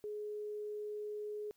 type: tone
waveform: sine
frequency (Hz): 420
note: G#4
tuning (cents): +19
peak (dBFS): -39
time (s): 0.04-1.51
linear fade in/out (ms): 0
effects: white hiss -75 dBFS RMS until 1.56 s